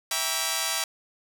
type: chord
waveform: 5% pulse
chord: E diminished seventh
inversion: none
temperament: just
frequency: 659.3 / 791.1 / 949.3 / 1139.2 Hz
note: E5 / G5 / Bb5 / Db6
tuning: 0 / +16 / +31 / +47 cents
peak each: -20 dBFS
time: 0.11-0.84 s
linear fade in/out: 2 ms
effects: none